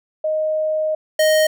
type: tone pair in turn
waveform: sine / square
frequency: 622.3 / 622.3 Hz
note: D#5 / D#5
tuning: 0 / 0 cents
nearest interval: unison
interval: 0 cents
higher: neither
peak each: -17 / -13 dBFS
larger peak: second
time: 0.24-0.95 / 1.19-1.47 s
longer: first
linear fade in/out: 5 ms
effects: none